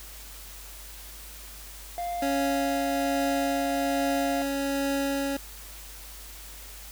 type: tone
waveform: triangle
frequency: 698.5 Hz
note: F5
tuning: in tune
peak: -27 dBFS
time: 1.98-4.42 s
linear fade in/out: 0 ms
type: tone with tremolo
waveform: 25% pulse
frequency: 277.2 Hz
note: C#4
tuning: in tune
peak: -21 dBFS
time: 2.22-5.37 s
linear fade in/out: 5 ms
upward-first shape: triangle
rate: 1.2 Hz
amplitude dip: 25%
effects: added 50 Hz sine -45 dBFS peak until 6.91 s + white hiss -45 dBFS RMS until 6.91 s